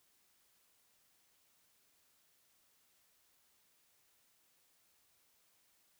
silence, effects white hiss -73 dBFS RMS until 5.99 s

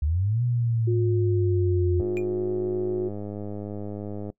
sine linear two-way sweep, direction up then down, 69.3 to 122.6 to 86.2 Hz, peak -21 dBFS, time 0.02-2.01 s, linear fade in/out 5 ms, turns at 0.43 s
sine tone with pitch glide, 356.4 to 364.3 Hz, F4 to F#4, +35 to -27 cents, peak -24 dBFS, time 0.87-3.09 s, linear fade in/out 10 ms, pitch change +38 cents, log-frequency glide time 1.93-2.51 s
click train, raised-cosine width 2 ms, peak -22 dBFS, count 238, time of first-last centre 2-4.301 s, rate 103 Hz
triangle tone with exponential decay, 2414 Hz, D7, 47 cents sharp, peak -29 dBFS, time 2.17-2.26 s, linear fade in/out 0 ms, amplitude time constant 18 ms
effects noise-tail reverb RT60 0.1 s tail -22 dB re dry

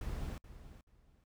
brown noise with echo, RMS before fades -40 dBFS, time 0.01-0.38 s, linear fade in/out 2 ms, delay 430 ms, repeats 2, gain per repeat -13 dB, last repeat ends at 1.24 s, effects noise-tail reverb RT60 0.1 s tail -26 dB re dry

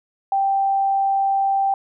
sine tone, 784 Hz, G5, in tune, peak -16 dBFS, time 0.32-1.74 s, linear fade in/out 2 ms, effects none

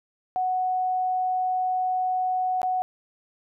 sine tone with dropouts, 740 Hz, F#5, in tune, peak -22 dBFS, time 0.36-2.82 s, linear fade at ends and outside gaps 0 ms, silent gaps 2.617-2.631 s, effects none

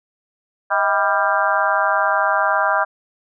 harmonic tone with a mistuned harmonic, 197.9 Hz, G3, 17 cents sharp, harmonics 3 / 4 / 5 / 6 / 7 / 8, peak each -22 / -22 / -22 / -22 / -22 / -22 dBFS, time 0.7-2.85 s, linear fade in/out 20 ms, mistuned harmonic 3, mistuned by +110 cents, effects none

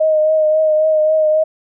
sine tone with vibrato, 622.3 Hz, D#5, in tune, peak -10 dBFS, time 0-1.44 s, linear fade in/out 10 ms, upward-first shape triangle, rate 3.7 Hz, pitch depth 28 cents each way, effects none

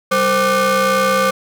35% pulse ring-modulated tone, 327.9 Hz, E4, 9 cents flat, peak -8 dBFS, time 0.11-1.31 s, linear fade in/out 10 ms, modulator 851 Hz, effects none

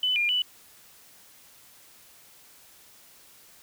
sine tone with pitch steps, 3005 / 2408 / 2972 Hz, F#7 / D7 / F#7, +26 / +43 / +7 cents, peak -22 dBFS, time 0.03-0.42 s, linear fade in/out 2 ms, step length 130 ms, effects white hiss -54 dBFS RMS until 3.62 s

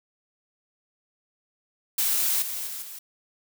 blue noise with level steps, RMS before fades -24 / -32 / -35 / -40 dBFS, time 1.98-2.99 s, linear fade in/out 5 ms, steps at 2.42 / 2.67 / 2.82 s, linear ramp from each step 2 ms, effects none

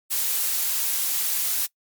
blue noise, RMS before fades -24 dBFS, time 0.1-1.67 s, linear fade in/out 20 ms, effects noise-tail reverb RT60 0.1 s tail -22 dB re dry + MP3 96 kbps

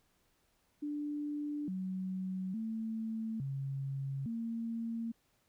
sine tone with pitch steps, 294.3 / 187.3 / 222.5 / 136.7 / 229.1 Hz, D4 / F#3 / A3 / C#3 / A#3, +4 / +21 / +20 / -24 / -30 cents, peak -35 dBFS, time 0.82-5.12 s, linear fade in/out 10 ms, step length 860 ms, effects pink hiss -74 dBFS RMS until 5.48 s

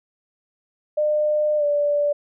sine tone with pitch glide, 603 to 583.1 Hz, D5 to D5, +46 to -13 cents, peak -17 dBFS, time 0.97-2.13 s, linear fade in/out 10 ms, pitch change -59 cents, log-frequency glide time 1.57-1.64 s, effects none

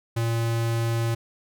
square tone, 115.4 Hz, A#2, 17 cents flat, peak -23 dBFS, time 0.16-1.15 s, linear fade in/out 10 ms, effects none

